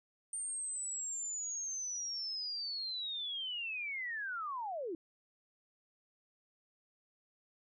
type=linear sweep; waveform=sine; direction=down; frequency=8870 to 306.8 Hz; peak=-37 dBFS; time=0.33-4.95 s; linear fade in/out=2 ms; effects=none